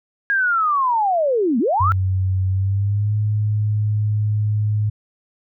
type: linear two-way sweep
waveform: sine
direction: down then up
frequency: 1645 to 212.4 to 1387 Hz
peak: -15 dBFS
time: 0.3-1.92 s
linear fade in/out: 0 ms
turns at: 1.59 s
type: tone with pitch glide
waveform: sine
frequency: 94.2 to 105.74 Hz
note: F#2 to G#2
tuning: +32 to +32 cents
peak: -16 dBFS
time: 1.8-4.9 s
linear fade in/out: 10 ms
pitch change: +200 cents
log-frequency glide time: 2.48-3.14 s
effects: none